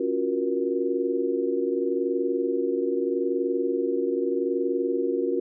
sine chord, Gb major seventh, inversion second, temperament equal with one note detuned, 277.2 / 349.2 / 370 / 472.9 Hz, Db4 / F4 / Gb4 / Bb4, 0 / 0 / 0 / +25 cents, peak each -30 / -28 / -27 / -28 dBFS, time 0-5.4 s, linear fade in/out 5 ms, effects none

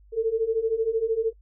sine beating tone pair, 440 / 453 Hz, A4 / A#4, 0 / -50 cents, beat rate 13 Hz, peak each -26 / -23 dBFS, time 0.12-1.33 s, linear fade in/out 50 ms, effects noise-tail reverb RT60 0.1 s tail -24 dB re dry + added 50 Hz sine -51 dBFS peak until 1.41 s

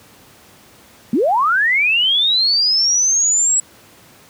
sine linear sweep, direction up, 200 to 7810 Hz, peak -12 dBFS, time 1.13-3.6 s, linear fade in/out 2 ms, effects pink hiss -46 dBFS RMS until 4.29 s + high-pass 100 Hz 12 dB/octave

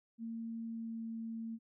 sine tone with pitch glide, 228 to 226.4 Hz, A#3 to A3, -38 to +50 cents, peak -39 dBFS, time 0.18-1.59 s, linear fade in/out 50 ms, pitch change -12 cents, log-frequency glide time 0.65-1.07 s, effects none

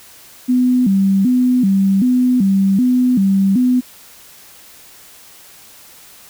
sine tone with vibrato, 220.9 Hz, A3, 7 cents sharp, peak -10 dBFS, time 0.48-3.81 s, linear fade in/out 20 ms, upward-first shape square, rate 1.3 Hz, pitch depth 220 cents each way, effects white hiss -42 dBFS RMS until 6.29 s

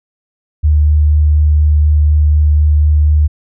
sine tone with vibrato, 75.3 Hz, D2, 44 cents sharp, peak -6 dBFS, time 0.63-3.28 s, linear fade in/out 20 ms, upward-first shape sine, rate 4.1 Hz, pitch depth 9 cents each way, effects none

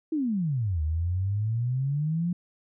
sine exponential two-way sweep, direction down then up, 329.6 to 75.4 to 179.1 Hz, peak -24 dBFS, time 0.12-2.33 s, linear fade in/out 5 ms, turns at 0.82 s, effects none

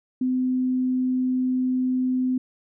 sine tone, 255.3 Hz, C4, 42 cents flat, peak -20 dBFS, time 0.21-2.38 s, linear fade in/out 5 ms, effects none

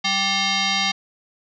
sine tone with frequency modulation, 784 Hz, G5, in tune, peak -18 dBFS, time 0.04-0.92 s, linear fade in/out 10 ms, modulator 978 Hz, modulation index 4.4, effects none

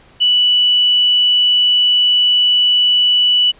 sine tone, 2960 Hz, F#7, in tune, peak -9 dBFS, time 0.2-3.52 s, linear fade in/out 20 ms, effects pink hiss -47 dBFS RMS until 3.59 s + resampled to 8000 Hz

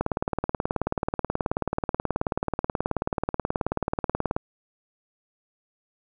click train, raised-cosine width 1 ms, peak -10 dBFS, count 82, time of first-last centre 0.01-4.365 s, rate 18.6 Hz, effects none

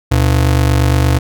square ring-modulated tone, 98 Hz, G2, in tune, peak -7 dBFS, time 0.11-1.19 s, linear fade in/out 10 ms, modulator 24.3 Hz, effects none

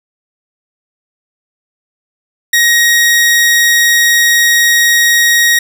sawtooth tone, 1884 Hz, A#6, 18 cents sharp, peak -3 dBFS, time 2.53-5.59 s, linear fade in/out 5 ms, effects none

